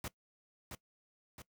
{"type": "noise with echo", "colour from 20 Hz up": "pink", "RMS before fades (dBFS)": -41, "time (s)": [0.04, 0.08], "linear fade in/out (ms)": 2, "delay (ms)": 670, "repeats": 2, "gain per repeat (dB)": -5, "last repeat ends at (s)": 1.42, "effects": ["noise-tail reverb RT60 0.1 s tail -20 dB re dry"]}